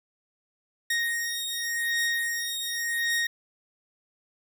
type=beating tone pair; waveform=sawtooth; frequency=1864.7 / 1865.59 Hz; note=A#6 / A#6; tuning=0 / +1 cents; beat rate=0.89 Hz; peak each=-26 dBFS; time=0.9-3.27 s; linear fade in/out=5 ms; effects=none